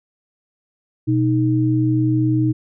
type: tone pair together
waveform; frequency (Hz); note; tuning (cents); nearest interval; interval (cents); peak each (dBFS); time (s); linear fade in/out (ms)
sine; 123.47 / 312; B2 / D#4; 0 / +5; octave + major third; 1605; -17; 1.07-2.53; 20
effects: none